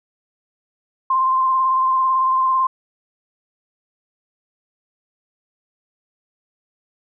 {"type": "tone with vibrato", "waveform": "sine", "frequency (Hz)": 1046.5, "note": "C6", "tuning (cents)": 0, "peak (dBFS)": -14, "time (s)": [1.1, 2.67], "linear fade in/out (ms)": 5, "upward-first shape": "sine", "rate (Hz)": 18, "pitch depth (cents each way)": 22, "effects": []}